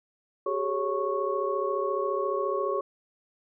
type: tone cluster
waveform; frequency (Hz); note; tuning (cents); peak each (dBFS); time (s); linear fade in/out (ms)
sine; 384.4 / 418.8 / 553 / 1104; G4 / G#4 / C#5 / C#6; -34 / +15 / -4 / -7; -31; 0.46-2.81; 5
effects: none